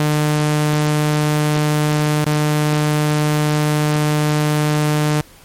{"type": "tone with dropouts", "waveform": "sawtooth", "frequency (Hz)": 150.6, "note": "D3", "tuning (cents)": 44, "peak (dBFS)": -10, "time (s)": [0, 5.21], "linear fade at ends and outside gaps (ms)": 2, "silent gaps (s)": [2.243, 2.263], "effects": ["pink hiss -45 dBFS RMS until 5.44 s", "MP3 64 kbps"]}